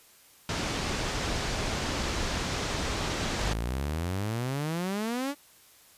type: low-pass noise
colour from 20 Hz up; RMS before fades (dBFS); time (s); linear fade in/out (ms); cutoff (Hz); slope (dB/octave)
pink; -31; 0.49-3.53; 2; 7100; 24
type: exponential sweep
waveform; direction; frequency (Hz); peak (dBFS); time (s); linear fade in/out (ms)
sawtooth; up; 45.25 to 293.7; -25; 3.36-5.35; 50
effects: white hiss -57 dBFS RMS until 5.97 s + resampled to 32000 Hz